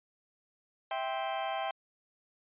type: chord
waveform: 40% pulse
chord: C major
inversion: first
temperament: just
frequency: 654.1 / 784.9 / 1046.5 Hz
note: E5 / G5 / C6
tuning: -14 / +2 / 0 cents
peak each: -36 / -34 / -39 dBFS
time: 0.91-1.71 s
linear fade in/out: 2 ms
effects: resampled to 8000 Hz